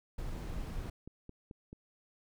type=noise; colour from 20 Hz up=brown; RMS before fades=-39 dBFS; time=0.18-0.9 s; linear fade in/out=5 ms
type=click train; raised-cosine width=3 ms; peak=-34 dBFS; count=6; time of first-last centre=0.64-1.729 s; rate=4.59 Hz
effects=none